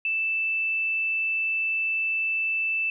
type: tone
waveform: sine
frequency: 2644 Hz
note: E7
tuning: 5 cents sharp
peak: -23 dBFS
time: 0.05-2.9 s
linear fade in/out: 2 ms
effects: none